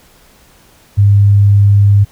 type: tone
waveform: sine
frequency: 101.1 Hz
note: G#2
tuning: 46 cents flat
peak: -4 dBFS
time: 0.97-2.05 s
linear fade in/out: 20 ms
effects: pink hiss -46 dBFS RMS until 2.11 s